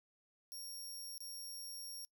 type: tone with dropouts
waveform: 20% pulse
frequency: 5570 Hz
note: F8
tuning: 5 cents flat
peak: -40 dBFS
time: 0.52-2.05 s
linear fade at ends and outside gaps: 0 ms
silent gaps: 1.18-1.205 s
effects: noise-tail reverb RT60 0.1 s tail -26 dB re dry